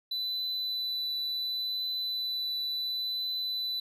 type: tone with vibrato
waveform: triangle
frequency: 3990 Hz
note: B7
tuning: 17 cents sharp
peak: -29 dBFS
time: 0.11-3.8 s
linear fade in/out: 5 ms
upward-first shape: triangle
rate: 0.7 Hz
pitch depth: 8 cents each way
effects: none